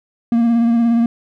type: tone with vibrato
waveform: triangle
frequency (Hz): 233.1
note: A#3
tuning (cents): 0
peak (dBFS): -9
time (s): 0.32-1.06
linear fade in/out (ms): 2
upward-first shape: triangle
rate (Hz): 17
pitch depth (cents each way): 33
effects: none